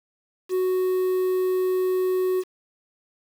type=tone with quantisation; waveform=triangle; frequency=370 Hz; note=F#4; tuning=in tune; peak=-18 dBFS; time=0.49-2.44 s; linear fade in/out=50 ms; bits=7; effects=none